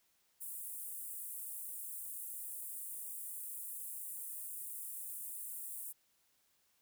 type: high-pass noise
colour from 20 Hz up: pink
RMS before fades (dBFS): -45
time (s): 0.4-5.93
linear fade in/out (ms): 20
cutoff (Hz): 8700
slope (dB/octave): 48
effects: white hiss -75 dBFS RMS until 6.81 s